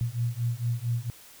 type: beating tone pair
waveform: sine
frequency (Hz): 116.54 / 120.94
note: A#2 / B2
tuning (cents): 0 / -36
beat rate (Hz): 4.4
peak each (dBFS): -29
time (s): 0.01-1.1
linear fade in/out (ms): 0
effects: white hiss -51 dBFS RMS until 1.4 s